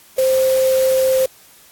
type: tone in noise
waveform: sine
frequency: 523.3 Hz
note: C5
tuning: in tune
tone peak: -12 dBFS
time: 0.18-1.26 s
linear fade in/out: 5 ms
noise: white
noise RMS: -28 dBFS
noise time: 0.18-1.26 s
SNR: +13 dB
effects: white hiss -47 dBFS RMS until 1.71 s + AAC 64 kbps